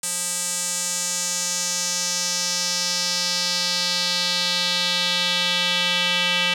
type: tone with band-pass filter sweep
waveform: square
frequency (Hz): 177.7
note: F3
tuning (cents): +30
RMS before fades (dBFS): -23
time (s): 0.03-6.54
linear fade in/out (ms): 5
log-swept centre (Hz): 8400 to 3000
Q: 2.8
effects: none